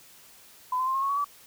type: tone with pitch steps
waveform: sine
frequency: 1008 / 1030.4 / 1053.2 / 1076.6 / 1100.5 / 1124.9 / 1149.9 Hz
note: B5 / C6 / C6 / C6 / C#6 / C#6 / D6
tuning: +35 / -27 / +11 / +49 / -13 / +25 / -37 cents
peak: -24 dBFS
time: 0.72-1.245 s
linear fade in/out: 5 ms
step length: 75 ms
effects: white hiss -53 dBFS RMS until 1.46 s